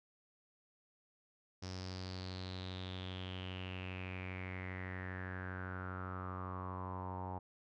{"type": "tone with low-pass filter sweep", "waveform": "sawtooth", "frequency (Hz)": 92.5, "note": "F#2", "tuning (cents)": 0, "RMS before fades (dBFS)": -44, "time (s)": [1.62, 7.39], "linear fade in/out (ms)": 10, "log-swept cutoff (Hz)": [5400, 870], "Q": 7.1, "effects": []}